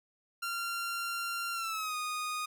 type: tone with pitch glide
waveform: sawtooth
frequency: 1381 to 1237.5 Hz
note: F6 to D#6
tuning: -20 to -10 cents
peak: -30 dBFS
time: 0.42-2.46 s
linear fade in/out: 10 ms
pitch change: -190 cents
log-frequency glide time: 1.53-1.95 s
effects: none